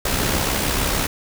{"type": "noise with amplitude modulation", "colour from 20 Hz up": "pink", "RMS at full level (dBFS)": -19, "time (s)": [0.05, 1.07], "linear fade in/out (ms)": 5, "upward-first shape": "sine", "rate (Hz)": 66.9, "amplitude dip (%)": 45, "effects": []}